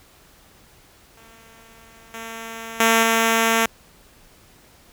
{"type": "tone with level steps", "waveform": "5% pulse", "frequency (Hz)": 226.5, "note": "A#3", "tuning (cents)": -50, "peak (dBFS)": [-37, -21, -3, -5], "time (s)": [1.17, 3.66], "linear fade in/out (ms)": 2, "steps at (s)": [2.14, 2.8, 3.03], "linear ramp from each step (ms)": 2, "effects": ["pink hiss -52 dBFS RMS until 4.92 s"]}